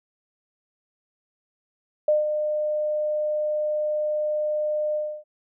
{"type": "tone with ADSR envelope", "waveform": "sine", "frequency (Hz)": 605, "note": "D#5", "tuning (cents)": -49, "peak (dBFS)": -15, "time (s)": [2.08, 5.24], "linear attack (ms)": 4, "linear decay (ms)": 160, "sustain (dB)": -7, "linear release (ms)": 290, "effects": []}